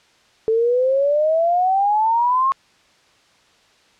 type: exponential sweep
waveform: sine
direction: up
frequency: 438.3 to 1090 Hz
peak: -14 dBFS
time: 0.48-2.52 s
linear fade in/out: 0 ms
effects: white hiss -55 dBFS RMS until 3.99 s + low-pass 5000 Hz 12 dB/octave